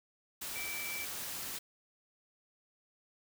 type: tone in noise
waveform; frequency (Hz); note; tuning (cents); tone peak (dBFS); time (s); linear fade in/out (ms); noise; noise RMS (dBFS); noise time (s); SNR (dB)
sine; 2321; D7; -21; -40; 0.55-1.05; 10; white; -41; 0.41-1.59; -2
effects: none